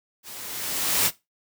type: noise with level ramp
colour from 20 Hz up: white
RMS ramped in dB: -41 to -19 dBFS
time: 0.23-1.11 s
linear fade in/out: 50 ms
effects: noise-tail reverb RT60 0.2 s tail -17 dB re dry + high-pass 80 Hz 12 dB/octave